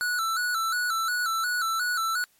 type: tone with vibrato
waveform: square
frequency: 1396.9 Hz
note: F6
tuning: in tune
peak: -25 dBFS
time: 0.01-2.24 s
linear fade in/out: 0 ms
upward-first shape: square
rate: 2.8 Hz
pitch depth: 85 cents each way
effects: white hiss -64 dBFS RMS until 2.39 s + MP3 64 kbps